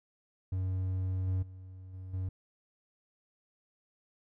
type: tone with level steps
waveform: triangle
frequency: 93.3 Hz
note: F#2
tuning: 15 cents sharp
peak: -28 / -26 / -43 / -39 / -30 dBFS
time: 0.52-2.29 s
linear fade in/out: 5 ms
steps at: 1.27 / 1.42 / 1.93 / 2.13 s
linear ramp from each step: 10 ms
effects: none